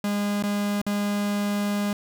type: tone with dropouts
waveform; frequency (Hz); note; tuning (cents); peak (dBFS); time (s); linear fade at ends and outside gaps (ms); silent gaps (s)
45% pulse; 204.6; G#3; -26; -23; 0.04-1.93; 2; 0.426-0.436 / 0.816-0.865
effects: none